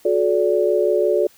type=tone cluster; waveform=sine; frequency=363.8 / 429.6 / 578 Hz; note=F#4 / A4 / D5; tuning=-29 / -41 / -28 cents; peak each=-19 dBFS; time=0.05-1.27 s; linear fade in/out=5 ms; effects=white hiss -52 dBFS RMS until 1.37 s